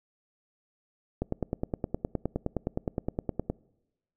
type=click train; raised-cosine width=2 ms; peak=-15 dBFS; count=23; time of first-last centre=1.22-3.5 s; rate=9.65 Hz; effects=noise-tail reverb RT60 1.0 s tail -25 dB re dry